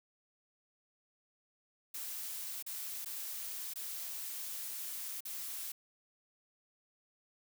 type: noise with dropouts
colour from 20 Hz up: blue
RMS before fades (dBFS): -42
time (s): 1.94-5.72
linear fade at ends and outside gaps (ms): 5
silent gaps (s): 2.626-2.663 / 3.048-3.058 / 3.737-3.757 / 5.206-5.251
effects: none